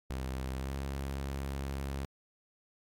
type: tone with pitch glide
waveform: sawtooth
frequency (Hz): 65.41 to 68.38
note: C2 to C#2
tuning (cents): 0 to -23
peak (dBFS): -31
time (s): 0.1-2.05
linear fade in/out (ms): 0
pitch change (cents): +77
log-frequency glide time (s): 0.54-0.75
effects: AAC 64 kbps